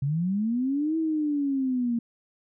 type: linear two-way sweep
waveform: sine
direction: up then down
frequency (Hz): 132.4 to 325.5 to 230.6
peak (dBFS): -23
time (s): 0.02-1.99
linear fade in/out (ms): 5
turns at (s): 0.97
effects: none